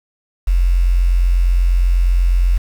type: tone with quantisation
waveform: sine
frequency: 44.15 Hz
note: F1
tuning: 20 cents sharp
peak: -10 dBFS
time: 0.47-2.58 s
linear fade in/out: 10 ms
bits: 6
effects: none